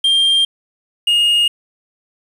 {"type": "tone pair in turn", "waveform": "triangle", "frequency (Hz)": [3192, 2852], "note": ["G7", "F7"], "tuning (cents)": [31, 36], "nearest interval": "major second", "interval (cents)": 195, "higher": "first", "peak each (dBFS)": -9, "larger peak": "neither", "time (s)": [[0.04, 0.45], [1.07, 1.48]], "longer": "neither", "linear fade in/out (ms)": 5, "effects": ["resampled to 32000 Hz", "7-bit"]}